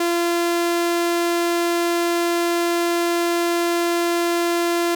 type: tone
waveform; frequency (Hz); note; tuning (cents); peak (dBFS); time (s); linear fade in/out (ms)
sawtooth; 343.1; F4; -31; -14; 0-4.95; 5
effects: none